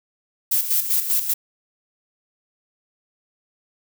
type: noise with tremolo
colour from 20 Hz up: violet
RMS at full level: -19 dBFS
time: 0.51-1.34 s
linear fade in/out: 10 ms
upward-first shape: square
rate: 5.1 Hz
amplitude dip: 60%
effects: none